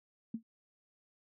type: tone with exponential decay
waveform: sine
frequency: 226.3 Hz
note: A3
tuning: 49 cents sharp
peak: -31 dBFS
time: 0.34-0.43 s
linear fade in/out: 5 ms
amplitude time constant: 18 ms
effects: none